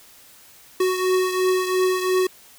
square beating tone pair, 370 / 372.9 Hz, F#4 / F#4, 0 / +14 cents, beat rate 2.9 Hz, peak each -20 / -26 dBFS, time 0.8-2.27 s, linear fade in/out 5 ms, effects white hiss -49 dBFS RMS until 2.58 s

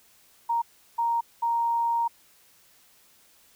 sine tone bursts at uneven times, 932.3 Hz, A#5, in tune, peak -22 dBFS, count 3, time 0.49-0.62 / 0.98-1.21 / 1.42-2.08 s, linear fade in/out 10 ms, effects white hiss -59 dBFS RMS until 3.55 s

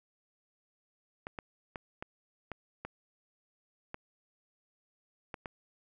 clicks, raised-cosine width 0.5 ms, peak -24 dBFS, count 9, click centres 1.269 / 1.388 / 1.758 / 2.025 / 2.517 / 2.85 / 3.944 / 5.342 / 5.458 s, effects none

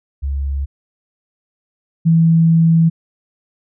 sine tone pair in turn, 69.3 / 164.3 Hz, C#2 / E3, 0 / -5 cents, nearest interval octave + minor third, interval 1495 cents, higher second, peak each -17 / -8 dBFS, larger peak second, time 0.22-0.66 / 2.05-2.9 s, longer second, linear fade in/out 20 ms, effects none

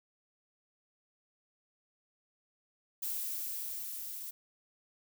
violet noise with level ramp, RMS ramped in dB -36 to -43 dBFS, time 3.02-4.31 s, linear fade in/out 10 ms, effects none

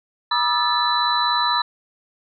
sine tone cluster, 965 / 1209 / 1313 / 1747 / 3982 Hz, B5 / D6 / E6 / A6 / B7, -40 / +50 / -7 / -13 / +14 cents, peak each -21 / -24 / -27 / -27 / -22 dBFS, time 0.31-1.62 s, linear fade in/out 5 ms, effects none

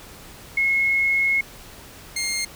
sine / 15% pulse tone pair in turn, 2171 / 2125 Hz, C#7 / C7, -37 / +26 cents, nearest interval unison, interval 37 cents, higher first, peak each -17 dBFS, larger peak neither, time 0.57-1.41 / 2.16-2.45 s, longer first, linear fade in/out 5 ms, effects pink hiss -43 dBFS RMS until 2.55 s

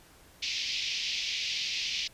pink band-pass noise, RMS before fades -33 dBFS, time 0.42-2.08 s, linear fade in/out 10 ms, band 2300 to 5700 Hz, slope 48 dB/octave, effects pink hiss -57 dBFS RMS until 2.13 s + resampled to 32000 Hz

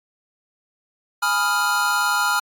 square chord, F half-diminished seventh, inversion first, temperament equal, 830.6 / 987.8 / 1244.5 / 1396.9 Hz, Ab5 / Cb6 / Eb6 / F6, 0 / 0 / 0 / 0 cents, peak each -27 / -26 / -27 / -21 dBFS, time 1.22-2.4 s, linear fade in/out 10 ms, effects AAC 64 kbps

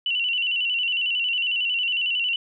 sine tone with vibrato, 2861 Hz, F7, 41 cents sharp, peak -21 dBFS, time 0.06-2.36 s, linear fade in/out 2 ms, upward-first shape square, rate 11 Hz, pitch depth 69 cents each way, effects none

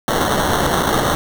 violet noise with sample-and-hold, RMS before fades -17 dBFS, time 0.08-1.15 s, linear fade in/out 0 ms, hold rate 2450 Hz, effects none

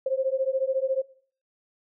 sine beating tone pair, 523.3 / 537.3 Hz, C5 / C5, 0 / +46 cents, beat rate 14 Hz, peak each -26 dBFS, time 0.06-1.02 s, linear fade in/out 5 ms, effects noise-tail reverb RT60 0.5 s tail -21 dB re dry

